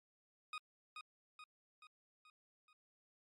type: tone with echo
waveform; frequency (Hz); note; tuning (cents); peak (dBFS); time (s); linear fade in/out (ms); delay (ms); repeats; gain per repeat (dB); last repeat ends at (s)
20% pulse; 1244.5; D#6; 0; -38; 0.53-0.58; 2; 430; 5; -5; 2.73
effects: low-pass 6000 Hz 12 dB/octave + Opus 48 kbps